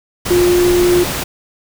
sine tone in noise, 354.1 Hz, F4, 24 cents sharp, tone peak -9 dBFS, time 0.3-1.04 s, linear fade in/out 10 ms, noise pink, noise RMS -20 dBFS, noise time 0.25-1.24 s, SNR +8 dB, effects none

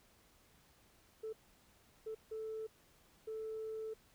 sine tone bursts at uneven times, 439.4 Hz, A4, 2 cents flat, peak -39 dBFS, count 4, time 1.23-1.33 / 2.06-2.15 / 2.31-2.67 / 3.27-3.94 s, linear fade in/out 10 ms, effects tanh soft clip ceiling -37 dBFS + pink hiss -68 dBFS RMS until 4.14 s

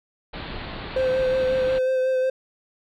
pink low-pass noise, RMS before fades -34 dBFS, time 0.33-1.79 s, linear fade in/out 10 ms, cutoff 4400 Hz, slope 96 dB/octave
triangle tone with vibrato, 518 Hz, C5, 17 cents flat, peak -17 dBFS, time 0.96-2.3 s, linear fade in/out 5 ms, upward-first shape sine, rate 5.5 Hz, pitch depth 18 cents each way
effects none

